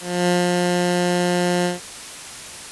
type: tone with ADSR envelope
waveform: 15% pulse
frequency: 177.3 Hz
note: F3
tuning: 26 cents sharp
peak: -9 dBFS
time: 0-1.8 s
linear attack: 280 ms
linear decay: 190 ms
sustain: -2 dB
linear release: 150 ms
effects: white hiss -35 dBFS RMS until 2.71 s + resampled to 24000 Hz